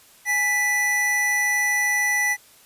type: tone pair together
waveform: square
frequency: 830.6 / 1975.5 Hz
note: G#5 / B6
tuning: 0 / 0 cents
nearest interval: octave + minor third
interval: 1500 cents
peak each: -31 / -20 dBFS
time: 0.25-2.37 s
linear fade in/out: 50 ms
effects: white hiss -52 dBFS RMS until 2.65 s + resampled to 32000 Hz